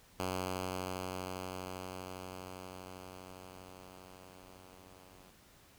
5% pulse tone with level ramp, 92.5 Hz, F#2, in tune, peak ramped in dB -23 to -47 dBFS, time 0.19-5.31 s, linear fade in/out 10 ms, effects pink hiss -62 dBFS RMS until 5.78 s

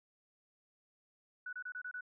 sine tone bursts, 1480 Hz, F#6, in tune, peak -40 dBFS, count 6, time 1.46-2.009 s, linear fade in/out 5 ms, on 69 ms, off 27 ms, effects none

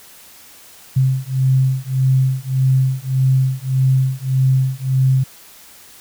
sine beating tone pair, 130.81 / 132.51 Hz, C3 / C3, 0 / +22 cents, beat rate 1.7 Hz, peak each -16 dBFS, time 0.96-5.24 s, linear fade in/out 10 ms, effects white hiss -43 dBFS RMS until 6 s

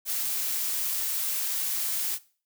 blue noise, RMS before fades -29 dBFS, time 0.05-2.19 s, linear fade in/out 50 ms, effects noise-tail reverb RT60 0.4 s tail -19 dB re dry

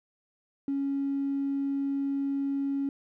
triangle tone, 277.2 Hz, C#4, in tune, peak -23 dBFS, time 0.68-2.89 s, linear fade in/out 2 ms, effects tanh soft clip ceiling -24 dBFS

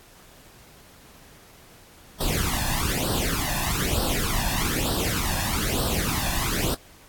pink noise with flanger, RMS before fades -25 dBFS, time 2.2-6.75 s, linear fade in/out 10 ms, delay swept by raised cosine 0.22 to 1.17 ms, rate 1.1 Hz, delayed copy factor +0.8, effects pink hiss -51 dBFS RMS until 7.08 s + AAC 64 kbps

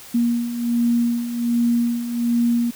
sine beating tone pair, 235.7 / 237 Hz, A#3 / A#3, +19 / +29 cents, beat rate 1.3 Hz, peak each -24 / -18 dBFS, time 0.14-2.71 s, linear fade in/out 10 ms, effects white hiss -41 dBFS RMS until 2.75 s

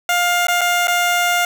15% pulse tone with dropouts, 705 Hz, F5, 16 cents sharp, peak -8 dBFS, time 0.09-1.45 s, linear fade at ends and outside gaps 2 ms, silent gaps 0.47-0.483 / 0.61-0.614 / 0.872-0.88 s, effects none

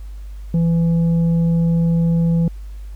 triangle tone with tanh clipping, 167.2 Hz, E3, 25 cents sharp, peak -14 dBFS, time 0.54-2.48 s, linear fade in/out 2 ms, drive 9 dB, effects added 50 Hz sine -29 dBFS peak until 2.95 s + pink hiss -54 dBFS RMS until 2.95 s

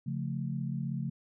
sine chord, Db augmented, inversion none, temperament equal, 138.59 / 174.61 / 220 Hz, Db3 / F3 / A3, 0 / 0 / 0 cents, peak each -34 / -37 / -38 dBFS, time 0.06-1.1 s, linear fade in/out 10 ms, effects none

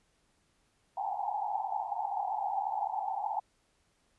white band-pass noise, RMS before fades -34 dBFS, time 0.97-3.4 s, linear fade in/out 5 ms, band 760 to 870 Hz, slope 96 dB/octave, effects pink hiss -72 dBFS RMS until 4.18 s + resampled to 24000 Hz

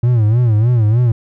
triangle tone with vibrato, 114.3 Hz, A#2, 34 cents flat, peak -7 dBFS, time 0.03-1.12 s, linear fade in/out 5 ms, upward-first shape sine, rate 3.3 Hz, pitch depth 150 cents each way, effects none

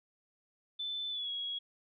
sine tone with pitch glide, 3520 to 3322 Hz, A7 to G#7, 0 to 0 cents, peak -35 dBFS, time 0.79-1.59 s, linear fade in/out 10 ms, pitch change -100 cents, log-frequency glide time 1.1-1.3 s, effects none

